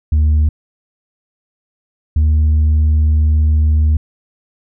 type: tone pair in turn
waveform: sine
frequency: 76.2 / 76.82 Hz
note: D#2 / D#2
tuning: -36 / -22 cents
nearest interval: unison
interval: 14 cents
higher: second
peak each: -6 dBFS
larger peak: neither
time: 0.12-0.49 / 2.16-3.97 s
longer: second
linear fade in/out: 5 ms
effects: tanh soft clip ceiling -8 dBFS